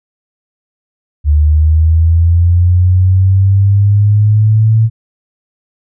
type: linear sweep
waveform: sine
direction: up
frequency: 73.42 to 112.5 Hz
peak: -5 dBFS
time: 1.24-4.9 s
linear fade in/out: 50 ms
effects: none